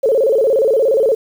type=tone with vibrato; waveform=sine; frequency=489.4 Hz; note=B4; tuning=16 cents flat; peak=-10 dBFS; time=0.03-1.15 s; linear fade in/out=10 ms; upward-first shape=square; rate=17 Hz; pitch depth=180 cents each way; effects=7-bit